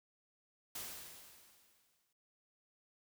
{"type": "noise with exponential decay", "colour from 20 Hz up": "white", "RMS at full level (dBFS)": -43, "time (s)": [0.75, 2.13], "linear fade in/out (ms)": 5, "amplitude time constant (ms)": 300, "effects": []}